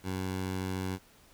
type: tone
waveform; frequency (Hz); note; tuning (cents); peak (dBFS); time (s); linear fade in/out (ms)
15% pulse; 93.6; F#2; +20; -26; 0.03-0.99; 50
effects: pink hiss -60 dBFS RMS until 1.33 s